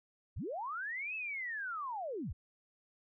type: linear two-way sweep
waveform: sine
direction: up then down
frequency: 37.83 to 2637 to 37.83 Hz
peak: -37 dBFS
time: 0.36-2.33 s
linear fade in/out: 10 ms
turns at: 1.15 s
effects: none